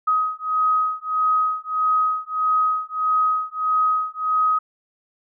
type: beating tone pair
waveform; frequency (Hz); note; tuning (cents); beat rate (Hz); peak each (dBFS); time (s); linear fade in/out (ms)
sine; 1260 / 1261.6; D#6 / D#6; +21 / +24; 1.6; -21; 0.07-4.59; 10
effects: none